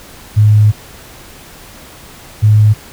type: tone pair in turn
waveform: sine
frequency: 105.9 / 106.43 Hz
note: G#2 / G#2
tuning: +34 / +43 cents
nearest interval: unison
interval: 9 cents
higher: second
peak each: -4 dBFS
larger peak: neither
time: 0.36-0.72 / 2.42-2.74 s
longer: first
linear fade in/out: 20 ms
effects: pink hiss -36 dBFS RMS until 2.92 s